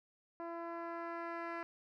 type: tone with low-pass filter sweep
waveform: 10% pulse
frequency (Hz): 337.3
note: E4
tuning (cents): +40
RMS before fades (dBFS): -43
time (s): 0.4-1.63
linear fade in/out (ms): 0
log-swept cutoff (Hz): 900 to 2000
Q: 0.97
effects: none